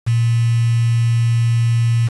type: tone with quantisation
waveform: sine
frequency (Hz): 116.54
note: A#2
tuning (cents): 0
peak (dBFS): -12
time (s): 0.06-2.09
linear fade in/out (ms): 20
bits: 5
effects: resampled to 24000 Hz